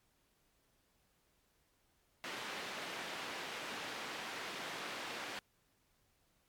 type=band-pass noise; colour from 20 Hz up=white; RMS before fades=-44 dBFS; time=2.24-5.39 s; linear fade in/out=0 ms; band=200 to 2800 Hz; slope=12 dB/octave; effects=pink hiss -75 dBFS RMS until 6.48 s + MP3 96 kbps